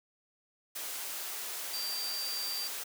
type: tone in noise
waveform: sine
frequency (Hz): 4699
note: D8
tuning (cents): 0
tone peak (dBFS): -35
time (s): 1.73-2.68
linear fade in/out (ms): 10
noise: white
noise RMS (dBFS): -39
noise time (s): 0.75-2.84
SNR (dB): +1
effects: high-pass 400 Hz 12 dB/octave